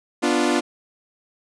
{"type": "chord", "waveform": "sawtooth", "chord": "B diminished", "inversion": "none", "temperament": "equal", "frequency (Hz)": [246.9, 293.7, 349.2], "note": ["B3", "D4", "F4"], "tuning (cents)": [0, 0, 0], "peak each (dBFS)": [-19, -18, -18], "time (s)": [0.22, 0.61], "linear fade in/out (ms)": 20, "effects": ["resampled to 22050 Hz"]}